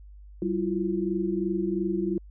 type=tone cluster; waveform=sine; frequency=192 / 329.4 / 352.3 Hz; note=G3 / E4 / F4; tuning=-36 / -1 / +15 cents; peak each=-29 dBFS; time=0.42-2.18 s; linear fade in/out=2 ms; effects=added 50 Hz sine -44 dBFS peak until 2.3 s